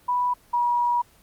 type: tone pair in turn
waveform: sine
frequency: 985 / 962.5 Hz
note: B5 / B5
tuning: -5 / -45 cents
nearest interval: unison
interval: 40 cents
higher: first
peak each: -20 / -19 dBFS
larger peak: second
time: 0.08-0.34 / 0.53-1.02 s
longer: second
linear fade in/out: 10 ms
effects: pink hiss -56 dBFS RMS until 1.22 s + Opus 24 kbps